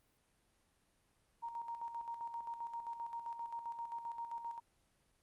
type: tone with tremolo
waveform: sine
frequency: 932.3 Hz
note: A#5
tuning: in tune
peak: -39 dBFS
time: 1.42-4.6 s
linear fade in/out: 20 ms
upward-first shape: square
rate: 7.6 Hz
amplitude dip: 55%
effects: pink hiss -75 dBFS RMS until 5.22 s + Opus 32 kbps